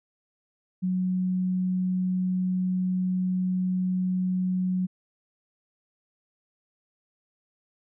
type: tone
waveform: sine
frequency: 184 Hz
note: F#3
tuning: 9 cents flat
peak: -23 dBFS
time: 0.82-4.87 s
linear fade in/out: 20 ms
effects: none